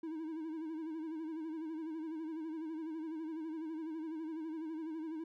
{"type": "tone with vibrato", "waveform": "triangle", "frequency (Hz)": 318.5, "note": "D#4", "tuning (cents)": 41, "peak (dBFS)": -37, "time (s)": [0.03, 5.24], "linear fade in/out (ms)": 5, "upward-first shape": "sine", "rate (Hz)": 12, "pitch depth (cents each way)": 68, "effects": []}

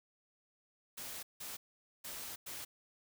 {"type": "noise bursts at uneven times", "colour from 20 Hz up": "white", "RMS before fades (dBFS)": -45, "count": 4, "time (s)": [[0.97, 1.23], [1.4, 1.57], [2.04, 2.36], [2.46, 2.65]], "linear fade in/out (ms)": 10, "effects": []}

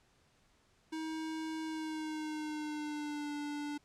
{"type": "tone with pitch glide", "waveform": "square", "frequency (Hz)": [317.6, 292.9], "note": ["D#4", "D4"], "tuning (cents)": [36, -5], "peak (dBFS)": -38, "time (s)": [0.92, 3.78], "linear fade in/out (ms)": 10, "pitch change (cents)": -141, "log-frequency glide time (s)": [1.64, 3.33], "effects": ["pink hiss -70 dBFS RMS until 3.84 s", "low-pass 8000 Hz 12 dB/octave"]}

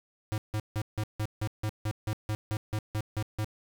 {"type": "tone bursts", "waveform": "square", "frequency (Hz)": 107.1, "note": "A2", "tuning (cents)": -46, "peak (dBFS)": -29, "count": 15, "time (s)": [0.32, 3.445], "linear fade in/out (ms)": 0, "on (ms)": 59, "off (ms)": 160, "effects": []}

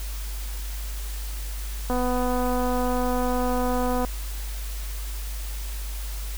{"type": "click train", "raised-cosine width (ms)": 1, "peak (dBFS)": -14, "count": 536, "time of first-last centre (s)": [1.9, 4.049], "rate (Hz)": 249, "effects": ["added 50 Hz sine -29 dBFS peak until 6.37 s", "white hiss -40 dBFS RMS until 6.37 s"]}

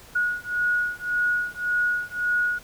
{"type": "beating tone pair", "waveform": "sine", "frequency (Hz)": [1452, 1453.8], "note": ["F#6", "F#6"], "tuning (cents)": [-33, -31], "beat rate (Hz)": 1.8, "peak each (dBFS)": -25, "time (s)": [0.15, 2.59], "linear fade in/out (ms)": 10, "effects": ["pink hiss -48 dBFS RMS until 2.63 s"]}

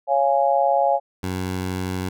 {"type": "chord", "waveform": "sine", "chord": "Db major", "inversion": "none", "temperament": "just", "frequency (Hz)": [554.4, 693, 831.5], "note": ["Db5", "F5", "Ab5"], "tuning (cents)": [0, -14, 2], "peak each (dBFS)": -20, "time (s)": [0.07, 1], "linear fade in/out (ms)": 50}
{"type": "tone", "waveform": "15% pulse", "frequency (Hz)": 92.5, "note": "F#2", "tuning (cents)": 0, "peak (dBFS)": -18, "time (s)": [1.23, 2.09], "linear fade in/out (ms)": 5}
{"effects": []}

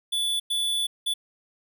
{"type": "tone bursts at uneven times", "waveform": "square", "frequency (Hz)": 3462, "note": "A7", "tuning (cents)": -29, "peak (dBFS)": -24, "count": 3, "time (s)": [[0.12, 0.4], [0.5, 0.87], [1.06, 1.14]], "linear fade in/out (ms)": 10, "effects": []}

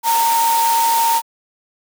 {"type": "tone in noise", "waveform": "sine", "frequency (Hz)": 920, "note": "A#5", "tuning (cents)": -23, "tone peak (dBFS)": -13, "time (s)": [0.03, 1.22], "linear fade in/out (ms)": 50, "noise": "white", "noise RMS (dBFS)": -22, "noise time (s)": [0.03, 1.22], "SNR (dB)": 6, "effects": ["high-pass 400 Hz 12 dB/octave"]}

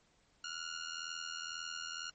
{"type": "ring-modulated tone", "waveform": "15% pulse", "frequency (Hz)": 1420, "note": "F6", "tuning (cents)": 28, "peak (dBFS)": -31, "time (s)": [0.44, 2.1], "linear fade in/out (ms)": 0, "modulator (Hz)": 41, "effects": ["pink hiss -71 dBFS RMS until 2.14 s", "MP3 32 kbps"]}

